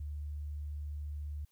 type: tone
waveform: sine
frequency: 73.8 Hz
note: D2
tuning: 9 cents sharp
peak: -37 dBFS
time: 0-1.45 s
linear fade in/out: 5 ms
effects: white hiss -75 dBFS RMS until 1.51 s